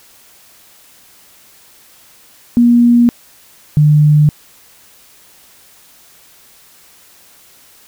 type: tone pair in turn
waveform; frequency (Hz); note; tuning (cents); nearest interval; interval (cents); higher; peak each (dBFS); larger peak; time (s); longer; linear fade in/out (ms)
sine; 238.7 / 149.98; A#3 / D3; +41 / +37; minor sixth; 804; first; -5; neither; 2.57-3.09 / 3.77-4.29; neither; 0
effects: white hiss -45 dBFS RMS until 7.87 s